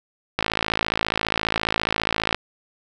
click train, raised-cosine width 0.3 ms, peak -4 dBFS, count 108, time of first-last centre 0.39-2.346 s, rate 54.7 Hz, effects none

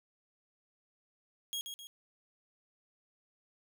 sawtooth tone with echo, 3284 Hz, G#7, 20 cents flat, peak -32 dBFS, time 1.53-1.61 s, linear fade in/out 0 ms, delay 130 ms, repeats 2, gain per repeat -6 dB, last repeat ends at 1.87 s, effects none

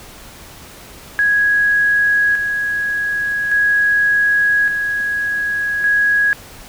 sine tone with tremolo, 1661.2 Hz, G#6, in tune, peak -11 dBFS, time 1.19-6.33 s, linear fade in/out 0 ms, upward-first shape square, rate 0.43 Hz, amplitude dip 45%, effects pink hiss -38 dBFS RMS until 6.68 s

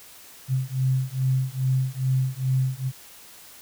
sine beating tone pair, 129.7 / 132.1 Hz, C3 / C3, -15 / +17 cents, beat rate 2.4 Hz, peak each -24 dBFS, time 0.48-2.92 s, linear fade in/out 50 ms, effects white hiss -47 dBFS RMS until 3.61 s

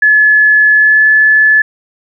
sine tone with pitch glide, 1713 to 1726.9 Hz, A6 to A6, -47 to -33 cents, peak -4 dBFS, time 0.02-1.62 s, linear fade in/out 5 ms, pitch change +14 cents, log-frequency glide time 0.73-1.05 s, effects none

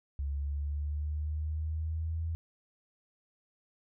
sine linear sweep, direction up, 69.6 to 82.41 Hz, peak -31 dBFS, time 0.19-2.35 s, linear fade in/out 0 ms, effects none

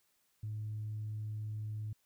sine tone, 107.2 Hz, A2, 45 cents flat, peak -36 dBFS, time 0.43-1.93 s, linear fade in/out 5 ms, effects tanh soft clip ceiling -33 dBFS + white hiss -75 dBFS RMS until 2.05 s

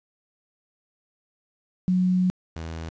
sine / sawtooth tone pair in turn, 183 / 81.52 Hz, F#3 / E2, -19 / -19 cents, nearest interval octave + major second, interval 1400 cents, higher first, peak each -18 / -28 dBFS, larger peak first, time 1.88-2.3 / 2.56-2.89 s, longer first, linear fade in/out 0 ms, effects resampled to 16000 Hz + 9-bit

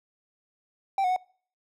triangle tone with pitch steps, 780 / 731 / 739 Hz, G5 / F#5 / F#5, -9 / -21 / -2 cents, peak -20 dBFS, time 0.98-1.163 s, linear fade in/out 2 ms, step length 61 ms, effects noise-tail reverb RT60 0.5 s tail -25 dB re dry

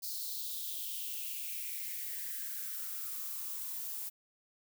violet noise with high-pass filter sweep, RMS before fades -40 dBFS, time 0.02-4.1 s, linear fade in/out 20 ms, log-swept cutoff 4600 to 800 Hz, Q 4.9, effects none

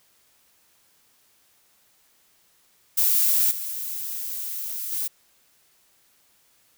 violet noise with level steps, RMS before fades -20 / -31 / -27 dBFS, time 2.97-5.08 s, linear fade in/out 10 ms, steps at 3.51 / 4.92 s, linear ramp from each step 2 ms, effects white hiss -62 dBFS RMS until 6.77 s

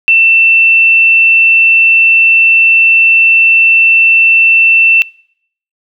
sine tone, 2680 Hz, E7, 28 cents sharp, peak -3 dBFS, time 0.08-5.02 s, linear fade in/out 0 ms, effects noise-tail reverb RT60 0.7 s tail -26 dB re dry

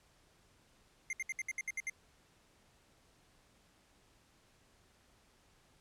square tone bursts, 2100 Hz, C7, 6 cents sharp, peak -36 dBFS, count 9, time 1.1-1.898 s, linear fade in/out 2 ms, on 30 ms, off 66 ms, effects pink hiss -68 dBFS RMS until 5.8 s + low-pass 10000 Hz 12 dB/octave

